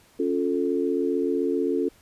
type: chord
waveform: sine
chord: Db augmented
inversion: none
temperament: equal with one note detuned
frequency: 277.2 / 352.9 / 440 Hz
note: Db4 / F4 / A4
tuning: 0 / +18 / 0 cents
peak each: -26 dBFS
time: 0.19-1.89 s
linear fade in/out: 10 ms
effects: pink hiss -57 dBFS RMS until 2.01 s + resampled to 32000 Hz